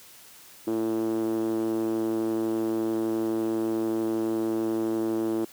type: tone with band-pass filter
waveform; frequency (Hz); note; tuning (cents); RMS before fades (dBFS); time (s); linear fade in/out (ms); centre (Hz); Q
5% pulse; 111.7; A2; +27; -27; 0.67-5.45; 5; 310; 5.5
effects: white hiss -50 dBFS RMS until 5.52 s + high-pass 60 Hz 12 dB/octave